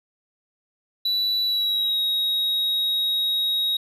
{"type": "tone with pitch glide", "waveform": "triangle", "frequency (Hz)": [3951, 3790], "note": ["B7", "A#7"], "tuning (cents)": [0, 28], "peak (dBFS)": -19, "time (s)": [1.05, 3.77], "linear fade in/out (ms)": 5, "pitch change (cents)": -72, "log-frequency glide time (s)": [1.45, 1.99], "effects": []}